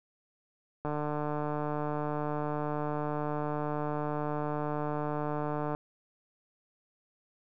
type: click train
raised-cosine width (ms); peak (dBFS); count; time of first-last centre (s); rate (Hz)
1; -20; 731; 0.85-5.749; 149
effects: none